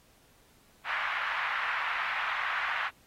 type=band-pass noise; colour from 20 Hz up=white; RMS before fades=-32 dBFS; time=0.84-2.91 s; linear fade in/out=50 ms; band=970 to 2100 Hz; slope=24 dB/octave; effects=pink hiss -63 dBFS RMS until 3.06 s + AAC 48 kbps